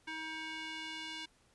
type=tone with band-pass filter sweep; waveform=square; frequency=317.3 Hz; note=D#4; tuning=34 cents sharp; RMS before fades=-43 dBFS; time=0.07-1.26 s; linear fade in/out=10 ms; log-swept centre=2000 to 3300 Hz; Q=1.6; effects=pink hiss -69 dBFS RMS until 1.54 s + resampled to 24000 Hz